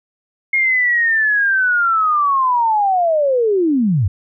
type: linear sweep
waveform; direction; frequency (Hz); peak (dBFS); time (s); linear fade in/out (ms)
sine; down; 2153 to 82.41; -12; 0.53-4.08; 5
effects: none